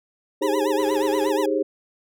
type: chord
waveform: sine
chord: Ab major seventh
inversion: second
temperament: equal with one note detuned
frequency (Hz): 311.1 / 392 / 415.3 / 536.4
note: Eb4 / G4 / Ab4 / C5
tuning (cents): 0 / 0 / 0 / +43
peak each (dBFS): -25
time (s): 0.41-1.63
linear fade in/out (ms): 10
type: tone with vibrato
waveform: 40% pulse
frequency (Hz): 906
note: A#5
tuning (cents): -50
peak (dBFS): -26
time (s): 0.42-1.46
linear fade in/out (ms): 5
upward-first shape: sine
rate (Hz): 8.4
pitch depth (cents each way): 180
type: click train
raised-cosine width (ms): 0.3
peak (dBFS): -26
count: 50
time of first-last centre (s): 0.8-1.29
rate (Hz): 100
effects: none